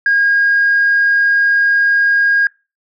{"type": "tone", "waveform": "sine", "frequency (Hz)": 1629, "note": "G#6", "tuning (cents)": -34, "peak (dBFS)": -8, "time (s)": [0.06, 2.47], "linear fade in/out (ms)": 2, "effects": ["noise-tail reverb RT60 0.3 s tail -26 dB re dry", "tanh soft clip ceiling -5 dBFS"]}